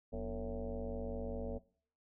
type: tone with frequency modulation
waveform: sine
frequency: 240 Hz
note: B3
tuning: 49 cents flat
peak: -37 dBFS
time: 0.12-1.59 s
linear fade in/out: 20 ms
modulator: 105 Hz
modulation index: 3.7
effects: noise-tail reverb RT60 0.5 s tail -20 dB re dry